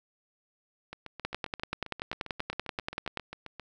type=two click trains; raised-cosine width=0.3 ms; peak=-15 / -24 dBFS; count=21 / 21; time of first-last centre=1.25-3.173 / 0.93-3.597 s; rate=10.4 / 7.5 Hz; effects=none